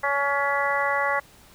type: harmonic tone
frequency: 281.5 Hz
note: C#4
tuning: 27 cents sharp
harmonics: 2 / 3 / 4 / 5 / 6 / 7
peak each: -28 / -28 / -27 / -31 / -30 / -27 dBFS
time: 0.03-1.2 s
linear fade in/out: 10 ms
effects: pink hiss -52 dBFS RMS until 1.54 s